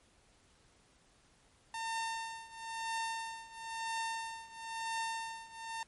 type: tone with tremolo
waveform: sawtooth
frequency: 906 Hz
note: A#5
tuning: 50 cents flat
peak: -30 dBFS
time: 1.74-5.83 s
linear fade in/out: 2 ms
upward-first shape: triangle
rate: 1 Hz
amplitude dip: 90%
effects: pink hiss -67 dBFS RMS until 5.87 s + MP3 48 kbps